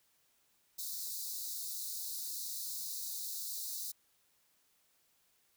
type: high-pass noise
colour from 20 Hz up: white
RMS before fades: -41 dBFS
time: 0.78-3.92 s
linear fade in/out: 10 ms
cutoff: 3800 Hz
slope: 96 dB/octave
effects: white hiss -73 dBFS RMS until 5.56 s